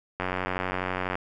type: click train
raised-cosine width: 0.5 ms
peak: -13 dBFS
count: 89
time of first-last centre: 0.2-1.154 s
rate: 92.2 Hz
effects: none